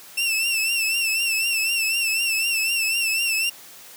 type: tone with vibrato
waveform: sawtooth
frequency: 2686 Hz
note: E7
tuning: 32 cents sharp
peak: -17 dBFS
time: 0.17-3.5 s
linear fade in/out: 10 ms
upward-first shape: triangle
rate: 4 Hz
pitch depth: 77 cents each way
effects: white hiss -44 dBFS RMS until 3.96 s + high-pass 150 Hz 12 dB/octave